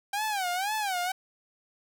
sawtooth tone with vibrato, 784 Hz, G5, in tune, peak -24 dBFS, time 0.13-1.12 s, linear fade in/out 5 ms, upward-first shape sine, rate 2 Hz, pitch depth 180 cents each way, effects none

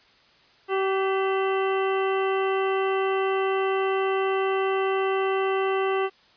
harmonic tone with a mistuned harmonic, 385.1 Hz, G4, 31 cents flat, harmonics 1 / 2 / 3 / 4 / 5 / 7 / 8, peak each -23 / -30 / -30 / -37 / -36 / -36 / -42 dBFS, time 0.68-6.1 s, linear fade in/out 50 ms, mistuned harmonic 5, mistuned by +66 cents, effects white hiss -57 dBFS RMS until 6.36 s + resampled to 11025 Hz

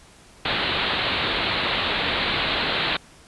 white low-pass noise, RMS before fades -24 dBFS, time 0.45-2.97 s, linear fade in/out 5 ms, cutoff 4200 Hz, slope 96 dB/octave, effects pink hiss -50 dBFS RMS until 3.27 s + resampled to 24000 Hz

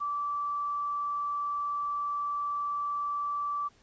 sine tone, 1161 Hz, D6, 20 cents flat, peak -29 dBFS, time 0-3.69 s, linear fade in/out 20 ms, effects pink hiss -63 dBFS RMS until 3.82 s + resampled to 16000 Hz

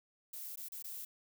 violet noise with dropouts, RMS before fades -45 dBFS, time 0.33-1.05 s, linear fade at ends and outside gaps 5 ms, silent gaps 0.558-0.573 / 0.686-0.72 / 0.825-0.842 s, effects none

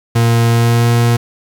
40% pulse tone with pitch glide, 116.54 to 118.24 Hz, A#2 to A#2, 0 to +25 cents, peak -8 dBFS, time 0.15-1.17 s, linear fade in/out 10 ms, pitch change +25 cents, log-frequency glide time 0.5-0.89 s, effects 7-bit

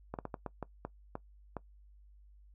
slowing click train, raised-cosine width 1 ms, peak -24 dBFS, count 9, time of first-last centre 0.14-1.567 s, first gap 48 ms, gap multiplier 1.36, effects noise-tail reverb RT60 0.1 s tail -20 dB re dry + added 50 Hz sine -56 dBFS peak until 2.54 s

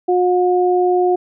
sine tone pair together, 360 / 720 Hz, F#4 / F#5, -47 / -47 cents, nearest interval octave, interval 1200 cents, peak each -13 / -17 dBFS, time 0.08-1.16 s, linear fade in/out 10 ms, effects none

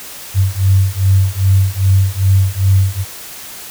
sine beating tone pair, 95 / 97.5 Hz, F#2 / G2, +46 / -9 cents, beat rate 2.5 Hz, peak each -12 dBFS, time 0.34-3.05 s, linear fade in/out 50 ms, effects white hiss -31 dBFS RMS until 3.7 s

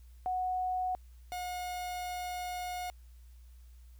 sine / 45% pulse tone pair in turn, 737 / 721.4 Hz, F#5 / F#5, -7 / -44 cents, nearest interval unison, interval 37 cents, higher first, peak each -30 / -36 dBFS, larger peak first, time 0.26-0.95 / 1.32-2.9 s, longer second, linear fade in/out 0 ms, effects added 60 Hz sine -51 dBFS peak until 3.99 s + white hiss -70 dBFS RMS until 3.99 s

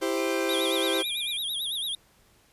40% pulse chord, C major, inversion first, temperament equal, 329.6 / 392 / 523.3 Hz, E4 / G4 / C5, 0 / 0 / 0 cents, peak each -29 dBFS, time 0.01-1.03 s, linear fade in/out 20 ms
triangle tone, 2400 Hz, D7, 37 cents sharp, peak -35 dBFS, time 0.17-1.37 s, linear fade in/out 5 ms
square tone with vibrato, 3520 Hz, A7, in tune, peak -29 dBFS, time 0.49-1.95 s, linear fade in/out 2 ms, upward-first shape sine, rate 9 Hz, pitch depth 160 cents each way
effects pink hiss -61 dBFS RMS until 2.52 s + resampled to 32000 Hz

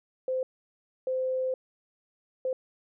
sine tone bursts at uneven times, 517 Hz, C5, 21 cents flat, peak -26 dBFS, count 3, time 0.28-0.43 / 1.07-1.54 / 2.45-2.53 s, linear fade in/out 2 ms, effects none

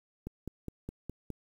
click train, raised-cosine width 3 ms, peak -25 dBFS, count 6, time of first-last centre 0.27-1.303 s, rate 4.84 Hz, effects 9-bit

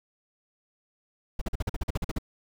brown noise bursts, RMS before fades -27 dBFS, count 12, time 1.39-2.185 s, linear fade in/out 5 ms, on 25 ms, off 45 ms, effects none

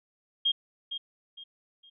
sine tone with echo, 3231 Hz, G#7, 48 cents flat, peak -22 dBFS, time 0.45-0.52 s, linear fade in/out 10 ms, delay 460 ms, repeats 3, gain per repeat -10 dB, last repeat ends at 1.9 s, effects none

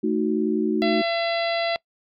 sine chord, D# diminished, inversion second, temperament equal, 220 / 311.1 / 370 Hz, A3 / D#4 / F#4, 0 / 0 / 0 cents, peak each -24 dBFS, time 0.03-1.02 s, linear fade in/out 10 ms
harmonic tone, 675 Hz, E5, 41 cents sharp, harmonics 1 / 2 / 3 / 4 / 5 / 6 / 7, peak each -23 / -35 / -30 / -34 / -34 / -35 / -37 dBFS, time 0.82-1.76 s, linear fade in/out 0 ms
effects noise-tail reverb RT60 0.1 s tail -23 dB re dry

